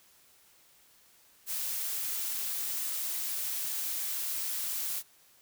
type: noise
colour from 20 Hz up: blue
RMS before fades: -34 dBFS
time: 1.46-5.03 s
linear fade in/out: 50 ms
effects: white hiss -62 dBFS RMS until 5.41 s